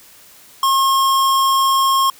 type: tone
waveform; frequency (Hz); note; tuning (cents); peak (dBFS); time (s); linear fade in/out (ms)
square; 1077; C6; +50; -13; 0.63-2.1; 2
effects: white hiss -45 dBFS RMS until 2.19 s